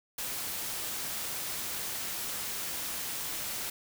white noise, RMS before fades -36 dBFS, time 0.18-3.7 s, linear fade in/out 5 ms, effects none

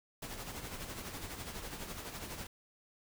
pink noise with tremolo, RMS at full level -42 dBFS, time 0.22-2.47 s, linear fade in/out 5 ms, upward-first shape sine, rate 12 Hz, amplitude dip 50%, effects none

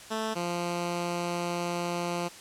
10% pulse tone pair in turn, 220 / 173.81 Hz, A3 / F3, 0 / -8 cents, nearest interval major third, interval 408 cents, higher first, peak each -21 dBFS, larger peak neither, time 0.1-0.35 / 0.35-2.29 s, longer second, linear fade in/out 20 ms, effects white hiss -47 dBFS RMS until 2.4 s + low-pass 9000 Hz 12 dB/octave

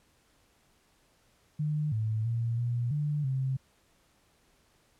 sine tone with pitch steps, 151 / 109.6 / 116.2 / 119.9 / 148.1 / 132.5 Hz, D3 / A2 / A#2 / A#2 / D3 / C3, +48 / -6 / -5 / +49 / +15 / +22 cents, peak -27 dBFS, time 1.59-3.57 s, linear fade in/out 10 ms, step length 330 ms, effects pink hiss -67 dBFS RMS until 4.99 s + low-pass 12000 Hz 12 dB/octave

